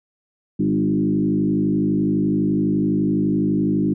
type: tone with frequency modulation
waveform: sine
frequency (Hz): 246.9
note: B3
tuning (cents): 0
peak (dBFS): -16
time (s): 0.59-3.94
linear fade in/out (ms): 10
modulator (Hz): 51.9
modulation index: 1.8
effects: none